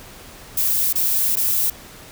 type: noise with dropouts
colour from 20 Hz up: violet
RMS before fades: -19 dBFS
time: 0.57-1.7 s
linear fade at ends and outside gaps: 5 ms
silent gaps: 0.928-0.954 / 1.357-1.368 s
effects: pink hiss -41 dBFS RMS until 2.11 s